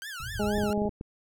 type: tone with vibrato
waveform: sawtooth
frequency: 1526 Hz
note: G6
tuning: 47 cents flat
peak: -33 dBFS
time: 0.02-0.73 s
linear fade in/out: 0 ms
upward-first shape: triangle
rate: 4.1 Hz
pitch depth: 300 cents each way
type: low-pass noise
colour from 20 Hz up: white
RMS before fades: -38 dBFS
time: 0.2-0.71 s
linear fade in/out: 2 ms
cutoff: 130 Hz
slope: 48 dB/octave
type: harmonic tone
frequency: 207.7 Hz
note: G#3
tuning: in tune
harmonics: 1 / 2 / 3 / 4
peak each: -28 / -30 / -33 / -35 dBFS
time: 0.39-0.89 s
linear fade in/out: 10 ms
type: clicks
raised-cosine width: 3 ms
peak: -23 dBFS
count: 8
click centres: 0.581 / 0.637 / 0.697 / 0.777 / 0.819 / 0.855 / 0.892 / 1.011 s
effects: none